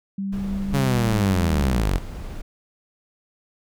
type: tone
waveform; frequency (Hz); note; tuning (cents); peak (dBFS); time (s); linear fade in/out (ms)
sine; 196; G3; 0; -24; 0.18-1.81; 5
type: noise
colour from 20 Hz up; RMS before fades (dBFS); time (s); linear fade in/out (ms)
brown; -32; 0.32-2.42; 10
type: linear sweep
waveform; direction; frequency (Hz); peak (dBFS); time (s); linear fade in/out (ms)
sawtooth; down; 141.1 to 41.2; -15; 0.73-1.99; 20
effects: none